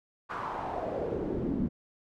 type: noise with band-pass filter sweep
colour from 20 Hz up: brown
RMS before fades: -33 dBFS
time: 0.29-1.69 s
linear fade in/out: 20 ms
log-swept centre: 1300 to 220 Hz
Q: 3.1
effects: none